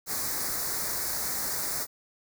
white band-stop noise, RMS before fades -31 dBFS, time 0.06-1.87 s, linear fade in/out 50 ms, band 2100 to 4200 Hz, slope 48 dB/octave, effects none

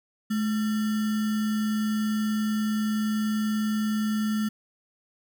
sine tone with sample-and-hold, 214.6 Hz, A3, 43 cents flat, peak -23 dBFS, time 0.3-4.49 s, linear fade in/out 10 ms, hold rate 1575 Hz, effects none

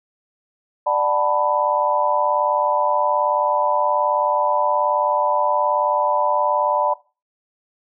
sine chord, B minor seventh, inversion first, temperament just, 592.7 / 740.8 / 889 / 987.8 Hz, D5 / F#5 / A5 / B5, +16 / +2 / +18 / 0 cents, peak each -21 / -26 / -22 / -20 dBFS, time 0.86-6.94 s, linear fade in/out 10 ms, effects noise-tail reverb RT60 0.3 s tail -18 dB re dry

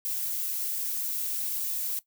violet noise with flanger, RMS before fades -31 dBFS, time 0.05-1.99 s, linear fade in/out 0 ms, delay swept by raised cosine 1.8 to 4.7 ms, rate 2.7 Hz, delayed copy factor +0.5, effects noise-tail reverb RT60 0.1 s tail -17 dB re dry

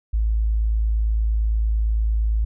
sine tone, 54.4 Hz, A1, 19 cents flat, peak -17 dBFS, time 0.13-2.45 s, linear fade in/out 10 ms, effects none

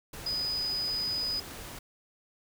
sine tone in noise, 4978 Hz, D#8, in tune, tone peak -29 dBFS, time 0.26-1.4 s, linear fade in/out 5 ms, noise pink, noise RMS -43 dBFS, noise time 0.13-1.79 s, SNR +11 dB, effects none

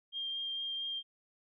sine tone with vibrato, 3200 Hz, G7, 35 cents sharp, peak -35 dBFS, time 0.12-1.03 s, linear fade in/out 50 ms, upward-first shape triangle, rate 4.4 Hz, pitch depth 12 cents each way, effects none

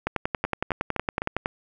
two click trains, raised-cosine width 0.5 ms, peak -9 / -12 dBFS, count 16 / 4, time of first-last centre 0.07-1.459 / 0.45-1.219 s, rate 10.8 / 3.9 Hz, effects none

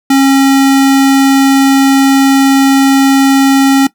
square tone, 271.9 Hz, C#4, 33 cents flat, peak -5 dBFS, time 0.1-3.87 s, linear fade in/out 5 ms, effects noise-tail reverb RT60 0.1 s tail -18 dB re dry

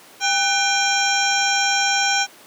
harmonic tone with a mistuned harmonic, 798 Hz, G5, 31 cents sharp, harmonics 1 / 2 / 3 / 4 / 5 / 7 / 8 / 9, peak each -22 / -23 / -24 / -26 / -29 / -23 / -30 / -30 dBFS, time 0.2-2.27 s, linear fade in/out 50 ms, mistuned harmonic 2, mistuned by -100 cents, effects pink hiss -45 dBFS RMS until 2.46 s + high-pass 300 Hz 12 dB/octave

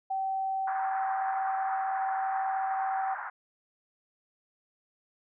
sine tone, 770 Hz, G5, 31 cents flat, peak -28 dBFS, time 0.1-3.15 s, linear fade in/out 10 ms
pink band-pass noise, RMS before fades -38 dBFS, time 0.67-3.3 s, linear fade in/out 5 ms, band 780 to 1700 Hz, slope 48 dB/octave
effects none

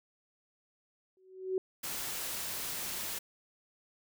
sine tone with exponential growth, 375.4 Hz, F#4, 25 cents sharp, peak -26 dBFS, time 1.17-1.58 s, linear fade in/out 1 ms, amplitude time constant 88 ms
white noise, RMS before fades -38 dBFS, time 1.83-3.19 s, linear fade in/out 10 ms
effects none

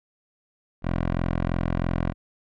10% pulse tone, 43.06 Hz, F1, 24 cents flat, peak -15 dBFS, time 0.82-2.14 s, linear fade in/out 50 ms, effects low-pass 2000 Hz 12 dB/octave

